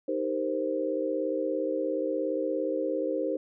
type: chord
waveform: sine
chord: C minor seventh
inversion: first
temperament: equal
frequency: 311.1 / 392 / 466.2 / 523.3 Hz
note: Eb4 / G4 / Bb4 / C5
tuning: 0 / 0 / 0 / 0 cents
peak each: -32 / -34 / -34 / -30 dBFS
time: 0.08-3.37 s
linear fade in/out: 5 ms
effects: none